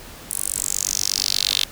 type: tone with high-pass filter sweep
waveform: 10% pulse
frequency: 48.38 Hz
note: G1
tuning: 22 cents flat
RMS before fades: -23 dBFS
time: 0.31-1.64 s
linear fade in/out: 0 ms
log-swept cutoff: 10000 to 3500 Hz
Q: 3.9
effects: pink hiss -40 dBFS RMS until 1.71 s